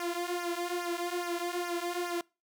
sawtooth tone with flanger, 349.2 Hz, F4, in tune, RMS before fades -34 dBFS, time 0-2.21 s, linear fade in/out 2 ms, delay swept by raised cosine 0.24 to 3.64 ms, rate 2.4 Hz, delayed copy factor -0.85, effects noise-tail reverb RT60 0.3 s tail -25 dB re dry

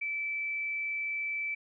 sine tone with frequency modulation, 2317 Hz, D7, 24 cents flat, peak -31 dBFS, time 0.01-1.55 s, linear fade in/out 10 ms, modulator 84.4 Hz, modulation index 0.22, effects none

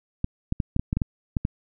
clicks, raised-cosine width 5 ms, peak -11 dBFS, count 10, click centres 0.244 / 0.524 / 0.602 / 0.764 / 0.795 / 0.929 / 0.97 / 1.018 / 1.368 / 1.451 s, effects none

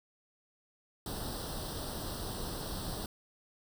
pink noise with comb filter, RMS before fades -39 dBFS, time 1.06-3.06 s, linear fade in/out 2 ms, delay 0.22 ms, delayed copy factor +0.85, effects none

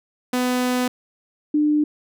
sawtooth / sine tone pair in turn, 250 / 299.4 Hz, B3 / D4, +21 / +33 cents, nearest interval minor third, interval 312 cents, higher second, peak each -15 dBFS, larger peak neither, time 0.33-0.88 / 1.54-1.84 s, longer first, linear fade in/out 5 ms, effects none

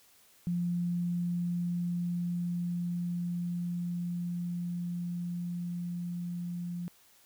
sine tone with level ramp, 174.61 Hz, F3, in tune, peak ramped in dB -28 to -34 dBFS, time 0.47-6.88 s, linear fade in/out 0 ms, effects white hiss -62 dBFS RMS until 7.25 s

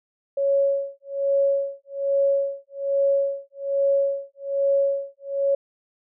sine tone with tremolo, 555 Hz, C#5, 2 cents sharp, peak -16 dBFS, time 0.37-5.55 s, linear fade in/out 5 ms, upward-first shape sine, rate 1.2 Hz, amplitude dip 100%, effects none

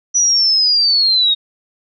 sine linear sweep, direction down, 5920 to 3721 Hz, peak -10 dBFS, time 0.14-1.35 s, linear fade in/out 20 ms, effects none

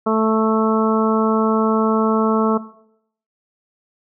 harmonic tone, 220 Hz, A3, in tune, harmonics 1 / 2 / 3 / 4 / 5 / 6, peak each -19 / -19 / -23 / -26 / -23 / -25 dBFS, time 0.06-2.58 s, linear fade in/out 10 ms, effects noise-tail reverb RT60 0.7 s tail -17 dB re dry

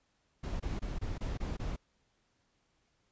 brown noise bursts, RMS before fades -36 dBFS, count 7, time 0.43-1.764 s, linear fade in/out 10 ms, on 170 ms, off 24 ms, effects pink hiss -75 dBFS RMS until 3.11 s + resampled to 16000 Hz

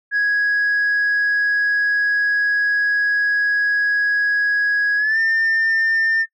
sine tone with pitch glide, 1662 to 1802 Hz, G#6 to A6, +1 to +41 cents, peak -13 dBFS, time 0.11-6.26 s, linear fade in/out 50 ms, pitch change +140 cents, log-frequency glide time 4.97-5.19 s, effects noise-tail reverb RT60 0.1 s tail -23 dB re dry + tanh soft clip ceiling -13 dBFS

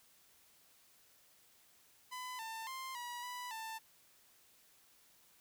sawtooth tone with pitch steps, 1006 / 895 / 1050 / 967 / 987 / 890 Hz, B5 / A5 / C6 / B5 / B5 / A5, +32 / +29 / +6 / -37 / -1 / +20 cents, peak -39 dBFS, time 2.11-3.79 s, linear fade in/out 20 ms, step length 280 ms, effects white hiss -67 dBFS RMS until 5.4 s

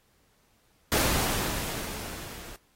pink noise with level ramp, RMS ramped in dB -24 to -45 dBFS, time 0.92-2.56 s, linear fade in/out 0 ms, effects pink hiss -67 dBFS RMS until 2.75 s + AAC 48 kbps

